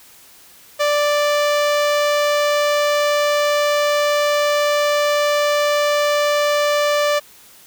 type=tone with notch filter; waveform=sawtooth; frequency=587.3 Hz; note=D5; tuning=in tune; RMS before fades=-17 dBFS; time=0.79-7.2 s; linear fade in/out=20 ms; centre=11000 Hz; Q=0.82; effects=white hiss -46 dBFS RMS until 7.66 s